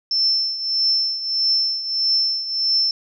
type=tone with tremolo; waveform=sine; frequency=5330 Hz; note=E8; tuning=18 cents sharp; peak=-14 dBFS; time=0.11-2.91 s; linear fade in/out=2 ms; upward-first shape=triangle; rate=1.6 Hz; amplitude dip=75%; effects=none